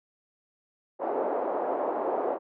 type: band-pass noise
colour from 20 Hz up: white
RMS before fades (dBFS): -29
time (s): 0.99-2.39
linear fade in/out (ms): 50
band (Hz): 350 to 800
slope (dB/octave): 24
effects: none